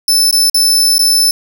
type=tone with dropouts; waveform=sawtooth; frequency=5274 Hz; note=E8; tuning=in tune; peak=-5 dBFS; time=0.08-1.31 s; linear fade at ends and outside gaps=2 ms; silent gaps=0.311-0.327 / 0.498-0.544 / 0.982-0.992 s; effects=none